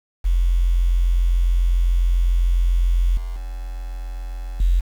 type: tone with level steps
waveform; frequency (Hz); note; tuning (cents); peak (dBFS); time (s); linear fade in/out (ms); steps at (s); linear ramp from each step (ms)
sine; 43.65; F1; 0; -14 / -24 / -26 / -13; 0.24-4.81; 20; 3.17 / 3.36 / 4.6; 2
effects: 7-bit